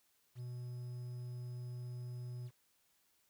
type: tone with quantisation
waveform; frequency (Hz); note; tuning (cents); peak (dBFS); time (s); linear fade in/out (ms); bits
triangle; 123; B2; -7; -40; 0.35-2.51; 50; 11
effects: white hiss -75 dBFS RMS until 3.29 s